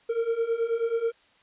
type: beating tone pair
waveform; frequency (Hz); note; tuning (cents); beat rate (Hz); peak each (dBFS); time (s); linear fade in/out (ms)
triangle; 454.3 / 463.6; A#4 / A#4; -45 / -10; 9.3; -27 / -24; 0.09-1.12; 10
effects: white hiss -61 dBFS RMS until 1.42 s + resampled to 8000 Hz